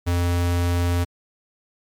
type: tone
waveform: square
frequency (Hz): 87.31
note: F2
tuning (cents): 0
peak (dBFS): -19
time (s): 0.06-1.05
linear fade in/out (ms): 20
effects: MP3 96 kbps